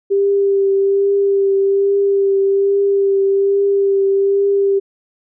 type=tone with vibrato; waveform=sine; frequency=395.3 Hz; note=G4; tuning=15 cents sharp; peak=-11 dBFS; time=0.1-4.8 s; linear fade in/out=20 ms; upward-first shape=triangle; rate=1.2 Hz; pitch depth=20 cents each way; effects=none